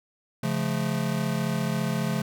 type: chord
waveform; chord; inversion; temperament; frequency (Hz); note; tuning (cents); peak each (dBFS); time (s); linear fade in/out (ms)
square; Db augmented; none; just; 138.59 / 173.24 / 216.5; Db3 / F3 / A3; 0 / -14 / -28; -30; 0.43-2.22; 5
effects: none